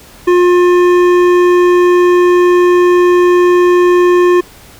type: tone with hard clipping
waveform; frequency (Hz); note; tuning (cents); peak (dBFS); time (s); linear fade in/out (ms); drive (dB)
sine; 355.6; F4; +31; -7; 0.27-4.41; 10; 12
effects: pink hiss -38 dBFS RMS until 4.79 s